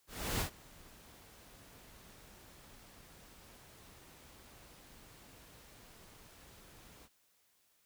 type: noise with ADSR envelope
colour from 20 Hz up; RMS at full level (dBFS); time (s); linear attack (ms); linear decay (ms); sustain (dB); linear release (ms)
pink; -34; 0.07-7.09; 330; 100; -24; 46
effects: white hiss -73 dBFS RMS until 7.85 s